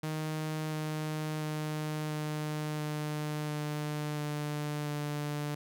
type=tone with pitch steps; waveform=sawtooth; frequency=155.56 / 154.4 / 153.24 / 152.09 / 150.96 / 149.83 / 148.71 / 147.59 Hz; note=D#3 / D#3 / D#3 / D#3 / D3 / D3 / D3 / D3; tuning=0 / -13 / -26 / -39 / +48 / +35 / +22 / +9 cents; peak=-29 dBFS; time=0.03-5.55 s; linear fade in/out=5 ms; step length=690 ms; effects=none